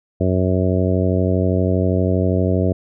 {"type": "harmonic tone", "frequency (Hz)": 92.5, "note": "F#2", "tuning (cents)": 0, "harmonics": [1, 2, 3, 4, 5, 6, 7], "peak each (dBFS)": [-18, -21, -23, -24, -25, -26, -26], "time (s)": [0.2, 2.73], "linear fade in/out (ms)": 10, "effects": []}